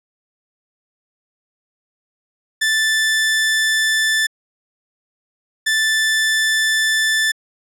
sawtooth tone pair in turn, 1760 / 1760 Hz, A6 / A6, 0 / 0 cents, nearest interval unison, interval 0 cents, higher neither, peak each -11 dBFS, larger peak neither, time 2.61-4.27 / 5.66-7.32 s, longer neither, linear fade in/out 10 ms, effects low-pass 11000 Hz 12 dB/octave

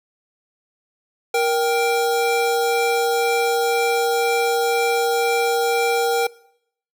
square tone pair together, 470 / 784 Hz, A#4 / G5, +14 / 0 cents, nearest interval major sixth, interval 886 cents, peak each -19 / -22 dBFS, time 1.34-6.27 s, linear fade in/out 5 ms, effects noise-tail reverb RT60 0.7 s tail -22 dB re dry

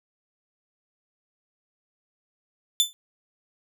sawtooth tone with exponential decay, 3520 Hz, A7, in tune, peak -11 dBFS, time 2.8-2.93 s, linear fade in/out 0 ms, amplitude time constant 28 ms, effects none

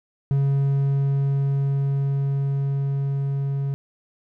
triangle tone with level ramp, 138.59 Hz, C#3, in tune, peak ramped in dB -15 to -20 dBFS, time 0.31-3.74 s, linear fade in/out 0 ms, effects none

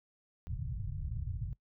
white low-pass noise, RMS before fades -38 dBFS, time 0.47-1.53 s, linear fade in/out 0 ms, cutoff 140 Hz, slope 48 dB/octave, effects noise-tail reverb RT60 0.1 s tail -21 dB re dry

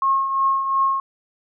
sine tone with tremolo, 1082 Hz, C#6, 42 cents flat, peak -14 dBFS, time 0.02-1 s, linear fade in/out 2 ms, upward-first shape triangle, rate 2.8 Hz, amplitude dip 60%, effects none

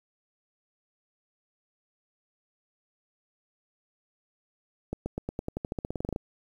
accelerating click train, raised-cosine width 2 ms, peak -18 dBFS, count 18, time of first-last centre 4.93-6.161 s, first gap 130 ms, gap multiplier 0.92, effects 9-bit

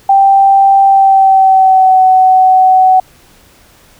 sine tone with pitch glide, 784 to 749.9 Hz, G5 to F#5, 0 to +23 cents, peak -3 dBFS, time 0.09-3 s, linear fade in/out 5 ms, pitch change -77 cents, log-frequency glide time 0.85-2.03 s, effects pink hiss -44 dBFS RMS until 3.99 s

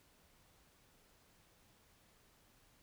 silence, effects pink hiss -69 dBFS RMS until 2.82 s

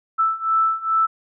sine beating tone pair, 1318.5 / 1320.9 Hz, E6 / E6, 0 / +3 cents, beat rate 2.4 Hz, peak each -21 / -19 dBFS, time 0.18-1.07 s, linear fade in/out 20 ms, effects none

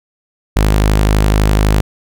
sawtooth tone, 51.91 Hz, G#1, in tune, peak -5 dBFS, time 0.56-1.81 s, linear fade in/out 5 ms, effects none

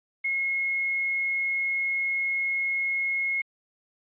sine tone with quantisation, 2165 Hz, C#7, 41 cents flat, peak -24 dBFS, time 0.24-3.42 s, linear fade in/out 10 ms, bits 8, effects resampled to 8000 Hz

